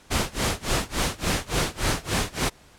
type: noise with tremolo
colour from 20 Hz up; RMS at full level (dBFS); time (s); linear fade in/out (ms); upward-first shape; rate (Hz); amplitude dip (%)
pink; -22; 0.1-2.5; 20; sine; 3.5; 95
effects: pink hiss -53 dBFS RMS until 2.78 s + low-pass 10000 Hz 12 dB/octave